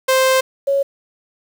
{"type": "tone pair in turn", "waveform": ["sawtooth", "sine"], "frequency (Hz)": [523.3, 554.4], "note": ["C5", "C#5"], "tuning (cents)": [0, 0], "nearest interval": "minor second", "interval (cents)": 100, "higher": "second", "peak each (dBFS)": [-8, -13], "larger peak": "first", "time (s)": [[0.08, 0.41], [0.67, 0.83]], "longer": "first", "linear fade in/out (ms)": 10, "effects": ["7-bit"]}